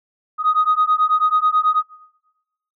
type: beating tone pair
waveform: sine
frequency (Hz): 1244.5 / 1253.7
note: D#6 / D#6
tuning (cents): 0 / +13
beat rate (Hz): 9.2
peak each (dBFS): -16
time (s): 0.38-1.83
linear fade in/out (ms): 50
effects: noise-tail reverb RT60 1.0 s tail -21 dB re dry + tanh soft clip ceiling -8 dBFS